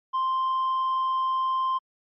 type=tone with tanh clipping; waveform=sine; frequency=1046.5 Hz; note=C6; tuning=in tune; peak=-23 dBFS; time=0.13-1.79 s; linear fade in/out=20 ms; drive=2 dB; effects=MP3 32 kbps